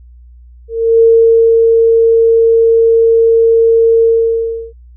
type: tone with ADSR envelope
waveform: sine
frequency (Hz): 456.1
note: A#4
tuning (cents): -38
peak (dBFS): -3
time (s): 0.68-4.73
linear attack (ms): 330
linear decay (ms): 560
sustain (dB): -2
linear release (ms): 690
effects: added 60 Hz sine -35 dBFS peak until 4.96 s